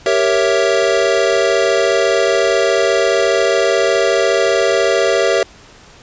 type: chord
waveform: square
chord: G diminished seventh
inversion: none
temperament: equal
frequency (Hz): 392 / 466.2 / 554.4 / 659.3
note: G4 / Bb4 / Db5 / Fb5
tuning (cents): 0 / 0 / 0 / 0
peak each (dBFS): -18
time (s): 0.06-5.43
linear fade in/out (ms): 2
effects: pink hiss -42 dBFS RMS until 6.02 s + resampled to 16000 Hz